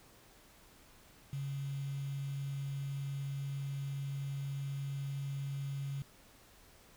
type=tone with quantisation; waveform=sine; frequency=138.59 Hz; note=C#3; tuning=in tune; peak=-36 dBFS; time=1.33-6.02 s; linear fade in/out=0 ms; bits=9; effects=pink hiss -61 dBFS RMS until 6.96 s